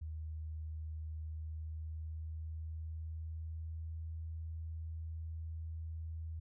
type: tone with pitch glide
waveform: sine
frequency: 78.4 to 80.65 Hz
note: D#2 to E2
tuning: +14 to -37 cents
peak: -40 dBFS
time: 0.01-6.4 s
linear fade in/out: 10 ms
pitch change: +49 cents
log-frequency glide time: 1.18-4.04 s
effects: none